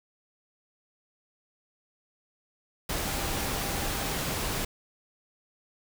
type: tone in noise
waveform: sine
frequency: 795 Hz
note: G5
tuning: 24 cents sharp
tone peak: -42 dBFS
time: 3.07-4.16 s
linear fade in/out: 5 ms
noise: pink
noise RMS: -31 dBFS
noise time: 2.89-4.65 s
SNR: -14 dB
effects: none